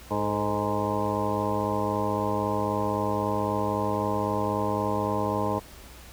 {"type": "harmonic tone with a mistuned harmonic", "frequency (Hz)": 103.83, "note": "G#2", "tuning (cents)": 0, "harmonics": [1, 2, 3, 4, 5, 6, 8, 9, 10], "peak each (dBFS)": [-33, -33, -33, -33, -33, -33, -33, -33, -33], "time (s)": [0.1, 5.6], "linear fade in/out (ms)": 20, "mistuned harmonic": 4, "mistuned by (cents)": 57, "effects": ["added 60 Hz sine -48 dBFS peak until 6.12 s", "pink hiss -48 dBFS RMS until 6.12 s"]}